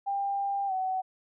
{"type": "tone with pitch glide", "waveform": "sine", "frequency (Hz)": [796, 752.6], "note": ["G5", "F#5"], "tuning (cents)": [26, 29], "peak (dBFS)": -27, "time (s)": [0.06, 1.02], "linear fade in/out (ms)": 20, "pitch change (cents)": -97, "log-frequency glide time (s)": [0.67, 0.72], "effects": []}